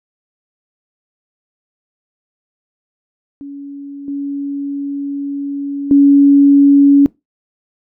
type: tone with level steps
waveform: sine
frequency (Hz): 281.5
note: C#4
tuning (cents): +27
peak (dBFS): -26 / -18 / -4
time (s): 3.41-7.06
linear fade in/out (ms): 0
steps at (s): 4.08 / 5.91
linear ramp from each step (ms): 2
effects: noise-tail reverb RT60 0.2 s tail -22 dB re dry